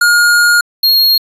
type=tone pair in turn; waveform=square; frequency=1426 / 4273 Hz; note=F6 / C8; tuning=+36 / +36 cents; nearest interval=octave + perfect fifth; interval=1900 cents; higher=second; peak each=-7 dBFS; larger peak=neither; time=0.01-0.61 / 0.83-1.18 s; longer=first; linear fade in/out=5 ms; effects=resampled to 32000 Hz